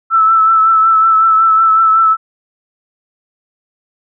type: tone with vibrato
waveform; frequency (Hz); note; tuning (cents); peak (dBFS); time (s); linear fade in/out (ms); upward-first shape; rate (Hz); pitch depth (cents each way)
sine; 1318.5; E6; 0; -6; 0.1-2.17; 50; triangle; 5.4; 33
effects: none